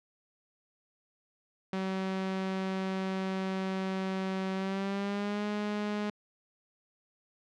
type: tone with pitch glide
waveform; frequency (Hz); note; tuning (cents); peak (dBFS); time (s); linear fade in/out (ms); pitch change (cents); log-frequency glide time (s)
sawtooth; 190 to 208.4; F#3 to G#3; +46 to +6; -27; 1.73-6.1; 2; +160; 4.54-5.45
effects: low-pass 4000 Hz 12 dB/octave